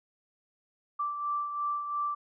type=beating tone pair; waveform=sine; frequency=1170 / 1172.9 Hz; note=D6 / D6; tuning=-7 / -3 cents; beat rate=2.9 Hz; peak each=-30 / -39 dBFS; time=0.99-2.15 s; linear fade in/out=10 ms; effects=none